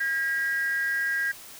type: tone pair together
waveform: sine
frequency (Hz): 1619.6 / 1926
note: G#6 / B6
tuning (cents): -44 / -44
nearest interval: minor third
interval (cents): 300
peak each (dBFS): -24 / -29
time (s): 0-1.32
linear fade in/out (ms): 10
effects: tanh soft clip ceiling -19 dBFS + white hiss -45 dBFS RMS until 1.59 s